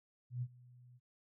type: tone with ADSR envelope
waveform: sine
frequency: 123.47 Hz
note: B2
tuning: in tune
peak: -34 dBFS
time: 0.3-1 s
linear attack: 120 ms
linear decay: 54 ms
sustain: -23 dB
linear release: 40 ms
effects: none